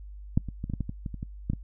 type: clicks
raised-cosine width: 5 ms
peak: -9 / -23 / -20 / -20 / -17 / -17 / -20 / -21 / -25 / -22 / -14 / -17 dBFS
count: 12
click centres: 0.375 / 0.487 / 0.641 / 0.699 / 0.737 / 0.807 / 0.894 / 1.062 / 1.143 / 1.229 / 1.5 / 1.534 s
effects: noise-tail reverb RT60 0.1 s tail -25 dB re dry + added 50 Hz sine -40 dBFS peak until 1.63 s